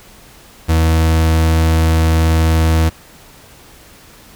40% pulse tone, 80.7 Hz, E2, 36 cents flat, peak -9 dBFS, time 0.68-2.9 s, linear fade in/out 20 ms, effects pink hiss -42 dBFS RMS until 4.35 s

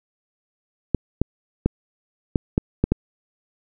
clicks, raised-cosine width 3 ms, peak -4 dBFS, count 7, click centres 0.947 / 1.216 / 1.66 / 2.358 / 2.579 / 2.84 / 2.92 s, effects none

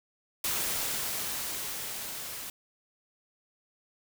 white noise with level ramp, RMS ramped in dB -30 to -40 dBFS, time 0.44-2.5 s, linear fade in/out 2 ms, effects none

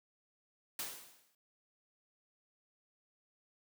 white noise with exponential decay, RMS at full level -38 dBFS, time 0.79-1.35 s, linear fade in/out 2 ms, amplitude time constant 120 ms, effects high-pass 150 Hz 12 dB/octave

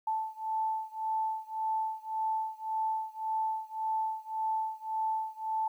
sine beating tone pair, 878 / 879.8 Hz, A5 / A5, -4 / 0 cents, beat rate 1.8 Hz, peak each -33 / -34 dBFS, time 0.07-5.68 s, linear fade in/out 5 ms, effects 11-bit

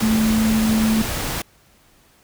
sine tone in noise, 220 Hz, A3, in tune, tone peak -15 dBFS, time 0.02-1.02 s, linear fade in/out 5 ms, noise pink, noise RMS -25 dBFS, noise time 0-1.42 s, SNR +7 dB, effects pink hiss -55 dBFS RMS until 2.23 s

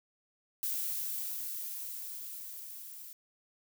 violet noise with level ramp, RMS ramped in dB -34 to -48 dBFS, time 0.63-3.13 s, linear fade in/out 0 ms, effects none

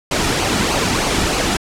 pink noise with flanger, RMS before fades -17 dBFS, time 0.11-1.57 s, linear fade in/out 5 ms, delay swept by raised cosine 0.54 to 1.94 ms, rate 3.2 Hz, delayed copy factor -0.5, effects low-pass 8000 Hz 12 dB/octave

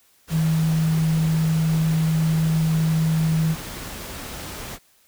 sine tone in noise, 160 Hz, D#3, 49 cents sharp, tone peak -17 dBFS, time 0.3-3.56 s, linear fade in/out 50 ms, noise pink, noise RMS -34 dBFS, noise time 0.27-4.79 s, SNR +14 dB, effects white hiss -59 dBFS RMS until 5.07 s

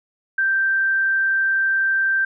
sine tone, 1568 Hz, G6, in tune, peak -16 dBFS, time 0.38-2.25 s, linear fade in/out 5 ms, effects none

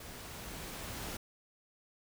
pink noise with level ramp, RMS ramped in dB -48 to -41 dBFS, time 0-1.17 s, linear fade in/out 5 ms, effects none

